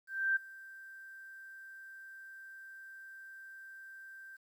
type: tone with ADSR envelope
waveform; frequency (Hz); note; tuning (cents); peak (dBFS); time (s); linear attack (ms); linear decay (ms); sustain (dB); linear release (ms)
sine; 1568; G6; 0; -26; 0.07-4.37; 290; 13; -22; 15
effects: 11-bit